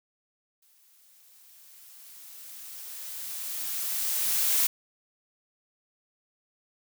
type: noise with exponential growth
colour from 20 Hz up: blue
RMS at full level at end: -23 dBFS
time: 0.62-4.67 s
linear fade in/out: 5 ms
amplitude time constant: 880 ms
effects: none